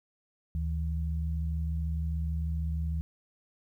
sine tone pair together, 75.2 / 161.75 Hz, D2 / E3, +42 / -32 cents, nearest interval octave + minor second, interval 1326 cents, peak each -29 / -36 dBFS, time 0.55-3.01 s, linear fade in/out 0 ms, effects 11-bit

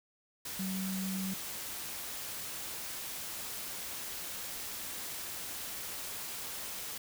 sine tone in noise, 190 Hz, F#3, 46 cents sharp, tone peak -34 dBFS, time 0.59-1.34 s, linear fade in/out 5 ms, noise white, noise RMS -41 dBFS, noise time 0.45-6.98 s, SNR +4 dB, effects none

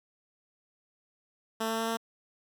10% pulse tone with pitch steps, 223.1 / 224.5 / 226 / 227.4 Hz, A3 / A3 / A3 / A#3, +24 / +35 / +47 / -43 cents, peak -21 dBFS, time 1.6-1.972 s, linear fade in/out 10 ms, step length 93 ms, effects none

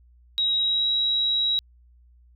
sine tone with pitch glide, 3827 to 3860 Hz, A#7 to B7, +45 to -40 cents, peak -20 dBFS, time 0.38-1.59 s, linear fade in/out 0 ms, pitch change +15 cents, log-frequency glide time 0.6-0.87 s, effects added 60 Hz sine -52 dBFS peak until 2.35 s

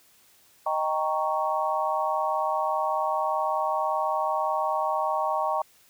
sine chord, Eb dominant seventh, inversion none, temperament equal with one note detuned, 622.3 / 784 / 929.1 / 1108.7 Hz, Eb5 / G5 / Bb5 / Db6, 0 / 0 / -6 / 0 cents, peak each -29 dBFS, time 0.66-5.62 s, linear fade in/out 5 ms, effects white hiss -59 dBFS RMS until 5.89 s

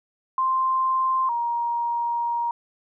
sine tone pair in turn, 1046.5 / 942.9 Hz, C6 / A#5, 0 / +20 cents, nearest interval major second, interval 180 cents, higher first, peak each -19 / -22 dBFS, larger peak first, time 0.38-1.29 / 1.29-2.51 s, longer second, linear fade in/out 2 ms, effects none

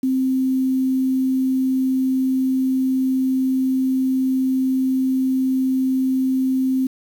sine tone with quantisation, 261.6 Hz, C4, in tune, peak -16 dBFS, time 0.03-6.87 s, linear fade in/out 5 ms, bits 7, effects none

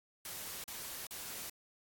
white noise bursts, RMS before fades -44 dBFS, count 3, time 0.25-1.498 s, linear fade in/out 2 ms, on 390 ms, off 39 ms, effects AAC 64 kbps

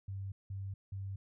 sine tone bursts, 97.5 Hz, G2, 9 cents flat, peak -38 dBFS, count 3, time 0.08-1.16 s, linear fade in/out 5 ms, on 240 ms, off 180 ms, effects none

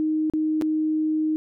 sine tone with dropouts, 311.1 Hz, D#4, in tune, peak -20 dBFS, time 0-1.36 s, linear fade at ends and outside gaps 0 ms, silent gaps 0.299-0.336 / 0.613-0.621 s, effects none

